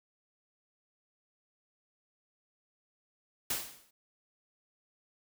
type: noise with exponential decay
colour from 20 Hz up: white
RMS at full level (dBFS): -30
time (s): 3.5-3.91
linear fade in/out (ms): 5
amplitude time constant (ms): 87
effects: none